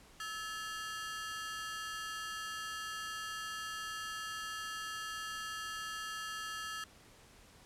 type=ring-modulated tone; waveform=sawtooth; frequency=1510 Hz; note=F#6; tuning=35 cents sharp; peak=-33 dBFS; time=0.2-6.84 s; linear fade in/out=2 ms; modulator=207 Hz; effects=pink hiss -60 dBFS RMS until 7.65 s + low-pass 11000 Hz 12 dB/octave